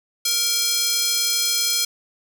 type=tone with high-pass filter; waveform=square; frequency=466.2 Hz; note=A#4; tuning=in tune; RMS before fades=-21 dBFS; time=0.25-1.85 s; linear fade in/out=5 ms; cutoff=4500 Hz; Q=1.5; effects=none

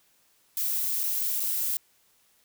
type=noise with dropouts; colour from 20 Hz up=violet; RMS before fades=-28 dBFS; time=0.57-1.77 s; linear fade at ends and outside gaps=1 ms; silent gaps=1.034-1.038 / 1.398-1.402 s; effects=white hiss -65 dBFS RMS until 2.44 s

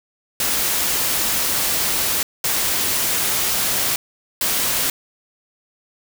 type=noise bursts at uneven times; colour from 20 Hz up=white; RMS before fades=-20 dBFS; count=3; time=0.4-2.23 / 2.44-3.96 / 4.41-4.9 s; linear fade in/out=2 ms; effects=none

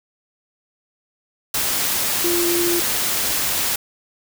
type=tone in noise; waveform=sine; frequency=346 Hz; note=F4; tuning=16 cents flat; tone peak=-19 dBFS; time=2.24-2.8 s; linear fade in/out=5 ms; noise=white; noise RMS=-21 dBFS; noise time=1.54-3.76 s; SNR=-1 dB; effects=none

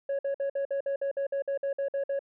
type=tone bursts; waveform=sine; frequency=554.4 Hz; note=C#5; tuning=in tune; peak=-24 dBFS; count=14; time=0.09-2.192 s; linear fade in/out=5 ms; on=100 ms; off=54 ms; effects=tanh soft clip ceiling -26 dBFS

